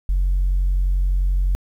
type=tone; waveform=sine; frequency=45.76 Hz; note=F#1; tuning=18 cents flat; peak=-14 dBFS; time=0.09-1.55 s; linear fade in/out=0 ms; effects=tanh soft clip ceiling -13 dBFS + 9-bit